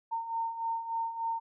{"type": "beating tone pair", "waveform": "sine", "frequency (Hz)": [911, 914.4], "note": ["A#5", "A#5"], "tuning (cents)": [-40, -34], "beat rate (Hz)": 3.4, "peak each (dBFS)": [-38, -32], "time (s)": [0.11, 1.4], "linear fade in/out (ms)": 20, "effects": []}